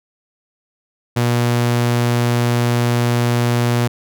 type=tone; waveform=sawtooth; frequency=120 Hz; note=B2; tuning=49 cents flat; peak=-10 dBFS; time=1.16-3.88 s; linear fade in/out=10 ms; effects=none